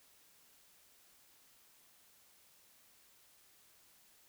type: silence
effects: white hiss -66 dBFS RMS until 4.28 s